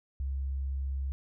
sine tone, 67.6 Hz, C#2, 43 cents flat, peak -30 dBFS, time 0.2-1.12 s, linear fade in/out 0 ms, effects none

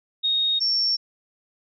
sine tone pair in turn, 3729 / 5457 Hz, A#7 / F8, 0 / -41 cents, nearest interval perfect fifth, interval 659 cents, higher second, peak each -19 dBFS, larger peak neither, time 0.23-0.6 / 0.6-0.97 s, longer neither, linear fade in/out 20 ms, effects none

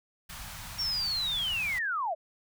pink band-stop noise, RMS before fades -42 dBFS, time 0.29-1.79 s, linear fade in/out 10 ms, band 180 to 770 Hz, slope 24 dB/octave
sine linear sweep, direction down, 5588 to 587.3 Hz, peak -28 dBFS, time 0.78-2.15 s, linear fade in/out 20 ms
effects none

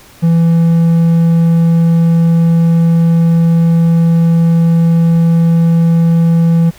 triangle tone, 166.6 Hz, E3, 19 cents sharp, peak -4 dBFS, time 0.22-6.71 s, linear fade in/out 20 ms, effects pink hiss -40 dBFS RMS until 6.78 s

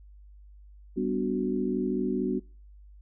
sine chord, G major seventh, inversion none, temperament equal with one note detuned, 196 / 249.2 / 293.7 / 370 Hz, G3 / B3 / D4 / F#4, 0 / +16 / 0 / 0 cents, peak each -32 / -30 / -33 / -30 dBFS, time 0.96-2.4 s, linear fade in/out 20 ms, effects noise-tail reverb RT60 0.4 s tail -26 dB re dry + added 50 Hz sine -48 dBFS peak until 3.01 s

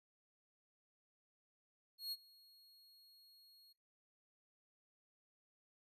45% pulse tone with ADSR envelope, 4300 Hz, C8, 47 cents sharp, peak -39 dBFS, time 1.98-3.73 s, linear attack 140 ms, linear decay 39 ms, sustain -24 dB, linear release 11 ms, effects noise-tail reverb RT60 0.2 s tail -19 dB re dry + resampled to 32000 Hz

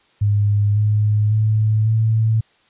sine tone with pitch steps, 102.9 / 105.55 / 108.27 / 111.05 Hz, G#2 / G#2 / A2 / A2, -16 / +29 / -27 / +16 cents, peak -13 dBFS, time 0.21-2.41 s, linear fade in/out 10 ms, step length 550 ms, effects white hiss -57 dBFS RMS until 2.69 s + resampled to 8000 Hz

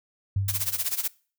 sine tone with exponential decay, 98 Hz, G2, in tune, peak -20 dBFS, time 0.36-0.92 s, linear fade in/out 5 ms, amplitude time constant 120 ms
blue noise with tremolo, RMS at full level -25 dBFS, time 0.48-1.08 s, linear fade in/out 5 ms, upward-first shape sine, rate 16 Hz, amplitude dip 85%
effects noise-tail reverb RT60 0.4 s tail -23 dB re dry

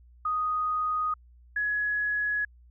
sine tone pair in turn, 1244.5 / 1682.7 Hz, D#6 / G#6, 0 / +22 cents, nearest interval perfect fourth, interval 522 cents, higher second, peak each -25 dBFS, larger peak neither, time 0.25-1.14 / 1.56-2.45 s, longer neither, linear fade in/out 5 ms, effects added 60 Hz sine -52 dBFS peak until 2.7 s

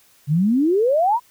sine exponential sweep, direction up, 138 to 1007 Hz, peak -14 dBFS, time 0.27-1.2 s, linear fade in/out 50 ms, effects white hiss -55 dBFS RMS until 1.3 s

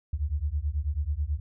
sine beating tone pair, 69.3 / 78.5 Hz, C#2 / D#2, 0 / +16 cents, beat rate 9.2 Hz, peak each -29 dBFS, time 0.13-1.4 s, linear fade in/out 5 ms, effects none

